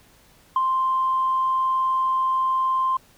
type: tone with ADSR envelope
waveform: sine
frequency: 1046.5 Hz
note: C6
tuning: in tune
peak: -14 dBFS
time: 0.56-2.97 s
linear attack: 3 ms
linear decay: 32 ms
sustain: -4 dB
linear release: 5 ms
effects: tanh soft clip ceiling -13 dBFS + pink hiss -55 dBFS RMS until 3.17 s